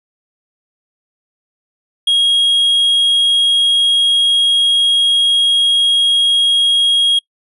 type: tone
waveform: triangle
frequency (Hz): 3278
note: G#7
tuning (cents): -23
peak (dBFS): -8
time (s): 2.07-7.19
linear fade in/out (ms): 5
effects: noise-tail reverb RT60 0.1 s tail -26 dB re dry + resampled to 32000 Hz